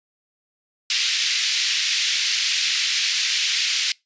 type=band-pass noise; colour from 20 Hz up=white; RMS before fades=-22 dBFS; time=0.9-3.92 s; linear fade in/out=2 ms; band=2100 to 5500 Hz; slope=24 dB/octave; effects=noise-tail reverb RT60 0.2 s tail -24 dB re dry + resampled to 16000 Hz